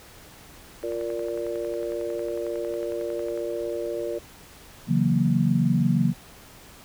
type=click train; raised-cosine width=0.5 ms; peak=-28 dBFS; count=29; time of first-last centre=0.83-3.375 s; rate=11 Hz
type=harmonic tone; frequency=116.54 Hz; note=A#2; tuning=in tune; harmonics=3 / 4 / 5; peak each=-31 / -31 / -31 dBFS; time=0.83-4.19 s; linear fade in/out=10 ms
type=chord; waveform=sine; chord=F# dominant seventh; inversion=second; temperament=equal; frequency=138.59 / 164.81 / 185 / 233.1 Hz; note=C#3 / E3 / F#3 / A#3; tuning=0 / 0 / 0 / 0 cents; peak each=-24 dBFS; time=4.87-6.14 s; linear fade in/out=50 ms
effects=pink hiss -48 dBFS RMS until 6.84 s